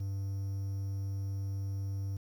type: tone with quantisation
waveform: triangle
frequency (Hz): 98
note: G2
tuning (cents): 0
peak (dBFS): -31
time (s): 0-2.17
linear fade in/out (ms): 5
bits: 10
effects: none